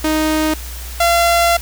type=tone pair in turn; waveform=sawtooth; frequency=311.1 / 684.4 Hz; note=D#4 / F5; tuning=0 / -35 cents; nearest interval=octave + major second; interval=1365 cents; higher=second; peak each=-10 / -7 dBFS; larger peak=second; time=0.04-0.54 / 1-1.57 s; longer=second; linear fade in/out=5 ms; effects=added 60 Hz sine -27 dBFS peak until 1.61 s + white hiss -33 dBFS RMS until 1.61 s